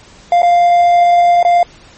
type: tone with dropouts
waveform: triangle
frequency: 698.5 Hz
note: F5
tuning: in tune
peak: -4 dBFS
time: 0.32-1.63 s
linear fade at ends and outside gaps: 2 ms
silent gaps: 0.42-0.43 / 1.429-1.449 s
effects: pink hiss -41 dBFS RMS until 1.97 s + MP3 32 kbps